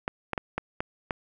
clicks, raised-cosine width 0.5 ms, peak -13 dBFS, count 6, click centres 0.079 / 0.333 / 0.378 / 0.58 / 0.805 / 1.108 s, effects none

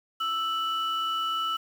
sine tone pair together, 1318.5 / 2960 Hz, E6 / F#7, 0 / 0 cents, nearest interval octave + major second, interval 1400 cents, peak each -26 / -30 dBFS, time 0.2-1.57 s, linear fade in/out 10 ms, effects tanh soft clip ceiling -21 dBFS + 8-bit

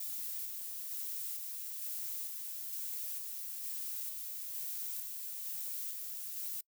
violet noise with tremolo, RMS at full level -40 dBFS, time 0-6.61 s, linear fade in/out 5 ms, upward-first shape square, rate 1.1 Hz, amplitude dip 25%, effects noise-tail reverb RT60 0.1 s tail -25 dB re dry

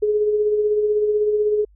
sine tone with tremolo, 421.1 Hz, G#4, 24 cents sharp, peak -14 dBFS, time 0.02-1.65 s, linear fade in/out 10 ms, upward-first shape sine, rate 16 Hz, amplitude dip 40%, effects added 50 Hz sine -49 dBFS peak until 1.75 s

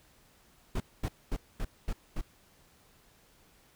brown noise bursts, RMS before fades -31 dBFS, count 6, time 0.75-2.212 s, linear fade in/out 5 ms, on 52 ms, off 230 ms, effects pink hiss -63 dBFS RMS until 3.75 s

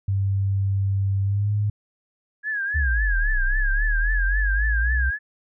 sine tone with pitch glide, 98 to 103.83 Hz, G2 to G#2, 0 to 0 cents, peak -19 dBFS, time 0.08-1.7 s, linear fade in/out 5 ms, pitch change +100 cents, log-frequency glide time 1.23-1.51 s
sine tone with vibrato, 1661 Hz, G#6, in tune, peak -23 dBFS, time 2.43-5.19 s, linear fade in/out 50 ms, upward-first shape triangle, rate 3.7 Hz, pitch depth 110 cents each way
sine exponential two-way sweep, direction down then up, 77.78 to 30 to 65.6 Hz, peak -19 dBFS, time 2.74-5.11 s, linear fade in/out 20 ms, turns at 3.37 s
effects none

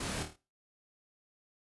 pink noise with echo, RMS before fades -38 dBFS, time 0-0.23 s, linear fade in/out 5 ms, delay 26 ms, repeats 5, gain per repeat -5 dB, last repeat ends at 0.36 s, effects noise-tail reverb RT60 0.3 s tail -18 dB re dry + resampled to 24000 Hz

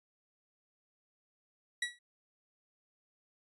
30% pulse tone with exponential decay, 1933 Hz, B6, 38 cents flat, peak -26 dBFS, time 1.82-1.99 s, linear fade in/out 5 ms, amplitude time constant 36 ms, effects resampled to 24000 Hz

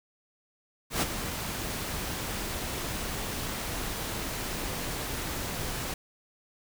pink noise with ADSR envelope, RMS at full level -25 dBFS, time 0.9-5.94 s, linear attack 120 ms, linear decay 26 ms, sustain -9 dB, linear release 3 ms, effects none

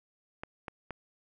clicks, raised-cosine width 0.5 ms, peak -23 dBFS, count 3, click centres 0.435 / 0.682 / 0.907 s, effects none

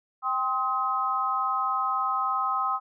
sine chord, C minor, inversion second, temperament equal with one note detuned, 784 / 1046.5 / 1269.9 Hz, G5 / C6 / Eb6, 0 / 0 / +35 cents, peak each -31 / -29 / -26 dBFS, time 0.22-2.8 s, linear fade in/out 50 ms, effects none

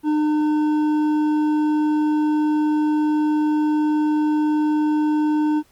sine tone with hard clipping, 303.1 Hz, D#4, 45 cents flat, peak -18 dBFS, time 0.03-5.63 s, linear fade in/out 50 ms, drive 7 dB, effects pink hiss -58 dBFS RMS until 5.71 s + Opus 24 kbps

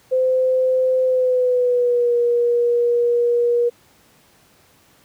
sine tone with pitch glide, 515 to 477.7 Hz, C5 to A#4, -28 to +42 cents, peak -14 dBFS, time 0.11-3.7 s, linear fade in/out 20 ms, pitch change -130 cents, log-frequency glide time 1.04-2.15 s, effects pink hiss -54 dBFS RMS until 5.04 s + high-pass 80 Hz 12 dB/octave

